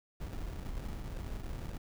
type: noise with sample-and-hold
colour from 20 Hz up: brown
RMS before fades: -40 dBFS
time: 0.2-1.78 s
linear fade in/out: 5 ms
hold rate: 1050 Hz
effects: none